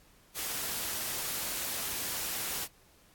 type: noise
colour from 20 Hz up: white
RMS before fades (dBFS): -35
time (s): 0.34-2.68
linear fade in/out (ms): 50
effects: pink hiss -62 dBFS RMS until 3.14 s + AAC 64 kbps